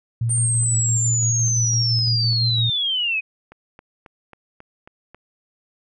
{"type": "tone with tremolo", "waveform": "sine", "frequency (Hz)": 116.2, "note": "A#2", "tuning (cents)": -5, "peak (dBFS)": -18, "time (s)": [0.21, 2.7], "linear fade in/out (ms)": 5, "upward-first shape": "square", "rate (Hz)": 5.9, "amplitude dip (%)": 25}
{"type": "linear sweep", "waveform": "sine", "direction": "down", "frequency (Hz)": [8870, 2489], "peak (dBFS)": -19, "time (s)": [0.29, 3.21], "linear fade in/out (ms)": 20}
{"type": "click train", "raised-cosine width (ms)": 0.5, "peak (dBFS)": -27, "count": 7, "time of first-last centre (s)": [3.52, 5.146], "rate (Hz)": 3.69}
{"effects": []}